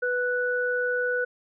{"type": "tone pair together", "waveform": "sine", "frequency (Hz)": [493.9, 1480], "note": ["B4", "F#6"], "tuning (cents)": [0, 0], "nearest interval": "octave + perfect fifth", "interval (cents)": 1900, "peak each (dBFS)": -26, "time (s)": [0.02, 1.25], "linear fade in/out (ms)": 10, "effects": []}